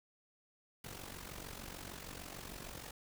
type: noise with amplitude modulation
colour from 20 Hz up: pink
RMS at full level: -45 dBFS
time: 0.84-2.91 s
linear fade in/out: 5 ms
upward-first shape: sine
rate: 46.6 Hz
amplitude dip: 70%
effects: none